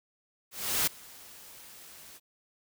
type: noise with ADSR envelope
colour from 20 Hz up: white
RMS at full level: -26 dBFS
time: 0.51-2.2 s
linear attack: 360 ms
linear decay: 7 ms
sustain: -24 dB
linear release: 37 ms
effects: none